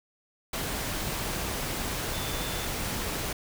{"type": "tone in noise", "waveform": "sine", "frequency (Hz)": 3520, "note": "A7", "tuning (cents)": 0, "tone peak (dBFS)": -41, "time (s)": [2.13, 2.66], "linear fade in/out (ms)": 5, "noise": "pink", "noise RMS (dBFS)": -32, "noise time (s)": [0.53, 3.33], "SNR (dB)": -12, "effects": []}